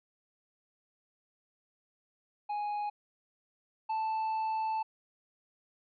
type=tone pair in turn; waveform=triangle; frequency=830.6 / 880 Hz; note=G#5 / A5; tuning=0 / 0 cents; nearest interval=minor second; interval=100 cents; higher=second; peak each=-30 / -28 dBFS; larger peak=second; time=2.49-2.9 / 3.89-4.83 s; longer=second; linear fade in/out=10 ms; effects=resampled to 11025 Hz